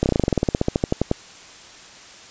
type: slowing click train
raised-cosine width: 2 ms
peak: -4 dBFS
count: 20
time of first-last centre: 0.03-1.114 s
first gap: 29 ms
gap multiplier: 1.07
effects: white hiss -43 dBFS RMS until 2.3 s + resampled to 16000 Hz